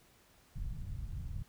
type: low-pass noise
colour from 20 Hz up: pink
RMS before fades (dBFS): -40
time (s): 0.55-1.43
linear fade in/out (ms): 10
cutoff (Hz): 140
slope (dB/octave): 24
effects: pink hiss -65 dBFS RMS until 1.48 s